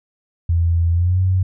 sine tone with pitch glide, 84.4 to 93.11 Hz, E2 to F#2, +41 to +11 cents, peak -13 dBFS, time 0.49-1.43 s, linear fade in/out 5 ms, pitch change +170 cents, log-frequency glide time 0.92-1.2 s, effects none

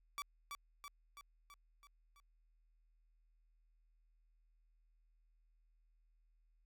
sawtooth tone with echo, 1151 Hz, D6, 35 cents flat, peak -37 dBFS, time 0.18-0.22 s, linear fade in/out 0 ms, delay 330 ms, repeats 6, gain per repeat -4 dB, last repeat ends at 2.2 s, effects added 40 Hz sine -70 dBFS peak until 6.65 s

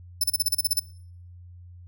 15% pulse tone bursts, 5280 Hz, E8, 2 cents sharp, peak -14 dBFS, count 10, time 0.21-0.796 s, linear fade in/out 5 ms, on 28 ms, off 34 ms, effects noise-tail reverb RT60 0.6 s tail -23 dB re dry + added 88 Hz sine -43 dBFS peak until 1.87 s

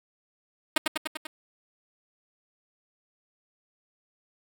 5% pulse tone with echo, 311.1 Hz, D#4, in tune, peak -8 dBFS, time 0.76-0.78 s, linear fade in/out 5 ms, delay 98 ms, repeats 5, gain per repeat -3 dB, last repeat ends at 1.27 s, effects none

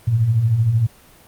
sine beating tone pair, 102.5 / 115.5 Hz, G#2 / A#2, -22 / -16 cents, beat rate 13 Hz, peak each -23 / -14 dBFS, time 0.07-0.87 s, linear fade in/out 10 ms, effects pink hiss -48 dBFS RMS until 1.27 s + Opus 32 kbps

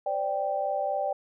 sine chord, C suspended second, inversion none, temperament equal, 523.3 / 587.3 / 784 Hz, C5 / D5 / G5, 0 / 0 / 0 cents, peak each -35 / -29 / -29 dBFS, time 0.06-1.13 s, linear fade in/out 5 ms, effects none

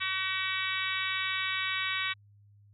harmonic tone, 378.9 Hz, F#4, 41 cents sharp, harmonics 3 / 4 / 5 / 6 / 7 / 8 / 9 / 10, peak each -38 / -38 / -36 / -35 / -39 / -41 / -39 / -38 dBFS, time 0-2.14 s, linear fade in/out 20 ms, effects added 102 Hz sine -56 dBFS peak until 2.73 s

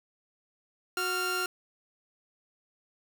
sawtooth tone pair together, 366.9 / 1390 Hz, F#4 / F6, -15 / -9 cents, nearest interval octave + major seventh, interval 2306 cents, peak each -30 / -26 dBFS, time 0.97-1.46 s, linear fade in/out 2 ms, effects none

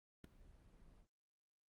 brown noise with ADSR envelope, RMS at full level -43 dBFS, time 0.24-1.08 s, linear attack 4 ms, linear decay 4 ms, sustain -21 dB, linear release 92 ms, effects Opus 32 kbps

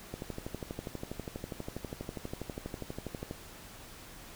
click train, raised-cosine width 2 ms, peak -24 dBFS, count 40, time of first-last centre 0.14-3.311 s, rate 12.3 Hz, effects pink hiss -50 dBFS RMS until 4.35 s

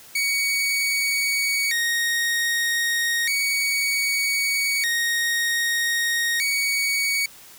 sawtooth tone with vibrato, 2047 Hz, C7, 38 cents flat, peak -17 dBFS, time 0.15-7.26 s, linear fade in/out 5 ms, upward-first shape square, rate 0.32 Hz, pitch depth 160 cents each way, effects white hiss -46 dBFS RMS until 7.58 s

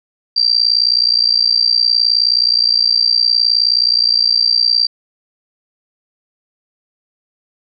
sine tone with amplitude modulation, 4700 Hz, D8, 1 cent sharp, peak -6 dBFS, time 0.36-4.87 s, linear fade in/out 10 ms, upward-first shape sine, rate 59.3 Hz, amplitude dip 95%, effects none

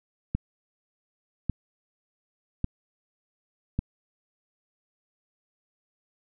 click train, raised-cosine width 5 ms, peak -13 dBFS, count 4, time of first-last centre 0.35-3.79 s, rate 0.872 Hz, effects none

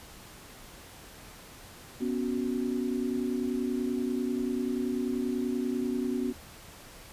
sine chord, B suspended second, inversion none, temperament equal, 246.9 / 277.2 / 370 Hz, B3 / C#4 / F#4, 0 / 0 / 0 cents, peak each -30 / -33 / -34 dBFS, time 2-6.33 s, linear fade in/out 20 ms, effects pink hiss -49 dBFS RMS until 7.12 s + resampled to 32000 Hz

